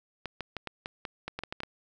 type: clicks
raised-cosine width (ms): 0.3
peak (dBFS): -19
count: 12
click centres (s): 0.257 / 0.407 / 0.567 / 0.673 / 0.859 / 1.052 / 1.28 / 1.39 / 1.436 / 1.525 / 1.604 / 1.634
effects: none